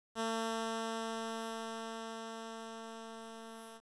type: tone with level ramp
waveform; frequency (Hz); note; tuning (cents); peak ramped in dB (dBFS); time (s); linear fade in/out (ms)
10% pulse; 225.5; A3; +43; -25 to -41; 0.15-3.81; 50
effects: resampled to 22050 Hz + 10-bit